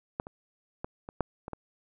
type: clicks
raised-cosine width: 1 ms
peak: -16 / -28 / -20 / -26 / -12 / -24 / -22 dBFS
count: 7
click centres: 0.199 / 0.269 / 0.845 / 1.089 / 1.207 / 1.481 / 1.533 s
effects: none